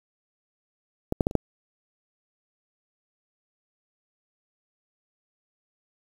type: clicks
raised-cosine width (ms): 2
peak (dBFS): -11 / -7 / -8 / -23 / -6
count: 5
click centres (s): 1.124 / 1.208 / 1.269 / 1.311 / 1.353
effects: 7-bit